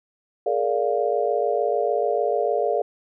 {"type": "chord", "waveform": "sine", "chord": "Bb dominant seventh", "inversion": "third", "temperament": "just", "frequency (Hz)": [419.5, 466.2, 582.7, 699.2], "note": ["Ab4", "Bb4", "D5", "F5"], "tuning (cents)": [17, 0, -14, 2], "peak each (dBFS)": -25, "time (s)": [0.46, 2.82], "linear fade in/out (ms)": 5, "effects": []}